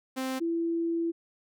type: tone pair in turn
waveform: sawtooth / sine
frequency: 261.6 / 334.4 Hz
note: C4 / E4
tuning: 0 / +25 cents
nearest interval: major third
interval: 425 cents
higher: second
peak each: -26 dBFS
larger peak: neither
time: 0.16-0.4 / 0.4-1.12 s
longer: second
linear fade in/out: 20 ms
effects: none